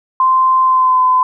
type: tone with pitch glide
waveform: sine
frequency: 1040 to 1018.6 Hz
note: C6 to C6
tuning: -11 to -47 cents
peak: -8 dBFS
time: 0.2-1.23 s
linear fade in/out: 2 ms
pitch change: -36 cents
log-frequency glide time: 0.63-1.02 s
effects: none